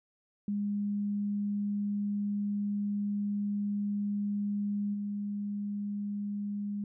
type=tone with level steps; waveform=sine; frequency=204.3 Hz; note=G#3; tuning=28 cents flat; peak=-29 / -32 dBFS; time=0.48-6.84 s; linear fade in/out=2 ms; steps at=4.93 s; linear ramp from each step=20 ms; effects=none